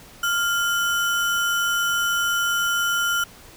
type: tone with sample-and-hold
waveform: sine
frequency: 1396.9 Hz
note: F6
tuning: in tune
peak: -19 dBFS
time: 0.23-3.24 s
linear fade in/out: 5 ms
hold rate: 4410 Hz
effects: pink hiss -46 dBFS RMS until 3.56 s